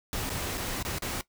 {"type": "noise with dropouts", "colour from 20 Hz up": "pink", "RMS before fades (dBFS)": -33, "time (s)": [0.13, 1.21], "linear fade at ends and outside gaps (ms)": 0, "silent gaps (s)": [[0.294, 0.301], [0.574, 0.578], [0.826, 0.85], [0.984, 1.022]], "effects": ["noise-tail reverb RT60 0.1 s tail -17 dB re dry"]}